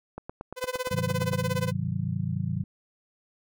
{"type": "click train", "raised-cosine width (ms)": 1, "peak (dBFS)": -22, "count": 11, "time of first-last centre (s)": [0.18, 1.333], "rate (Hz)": 8.67}
{"type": "tone with tremolo", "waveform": "sawtooth", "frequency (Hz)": 506, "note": "B4", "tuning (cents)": 42, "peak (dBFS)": -22, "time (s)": [0.56, 1.73], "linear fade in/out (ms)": 50, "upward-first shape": "sine", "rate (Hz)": 17, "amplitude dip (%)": 95}
{"type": "chord", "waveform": "sine", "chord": "Ab dominant seventh", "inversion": "none", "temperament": "equal with one note detuned", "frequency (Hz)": [101.4, 130.81, 155.56, 185], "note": ["Ab2", "C3", "Eb3", "Gb3"], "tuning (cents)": [-41, 0, 0, 0], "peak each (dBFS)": -32, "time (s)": [0.91, 2.64], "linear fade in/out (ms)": 5}
{"effects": []}